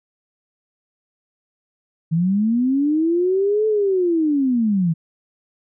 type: linear two-way sweep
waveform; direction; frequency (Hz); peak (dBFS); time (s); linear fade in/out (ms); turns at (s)
sine; up then down; 156.6 to 437.8 to 156.6; -15; 2.11-4.94; 20; 3.67
effects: none